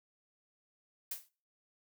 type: noise with exponential decay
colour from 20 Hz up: blue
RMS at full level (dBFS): -35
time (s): 1.11-1.29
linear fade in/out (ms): 5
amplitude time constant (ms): 38
effects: noise-tail reverb RT60 0.4 s tail -23 dB re dry